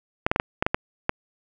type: clicks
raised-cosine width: 0.5 ms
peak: -5 dBFS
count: 8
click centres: 0.265 / 0.315 / 0.361 / 0.399 / 0.625 / 0.665 / 0.745 / 1.094 s
effects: none